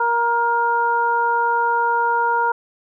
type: harmonic tone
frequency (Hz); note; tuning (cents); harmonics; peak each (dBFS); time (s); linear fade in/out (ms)
470.4; A#4; +16; 1 / 2 / 3; -25 / -17 / -22; 0-2.52; 5
effects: none